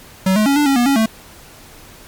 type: tone with pitch steps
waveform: square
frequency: 189 / 213.5 / 278.4 / 293.8 / 274.6 / 241.4 / 277 / 221.4 Hz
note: F#3 / G#3 / C#4 / D4 / C#4 / B3 / C#4 / A3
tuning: +37 / +48 / +8 / +1 / -16 / -39 / -1 / +11 cents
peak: -12 dBFS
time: 0.26-1.06 s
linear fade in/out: 5 ms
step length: 100 ms
effects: pink hiss -41 dBFS RMS until 2.07 s + MP3 96 kbps